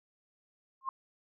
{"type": "tone with exponential growth", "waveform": "sine", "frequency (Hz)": 1066, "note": "C6", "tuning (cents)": 32, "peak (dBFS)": -27, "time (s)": [0.81, 0.89], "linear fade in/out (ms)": 2, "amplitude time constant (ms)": 16, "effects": []}